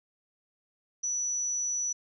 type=tone; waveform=sine; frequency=5920 Hz; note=F#8; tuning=in tune; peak=-28 dBFS; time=1.03-1.93 s; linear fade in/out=10 ms; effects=none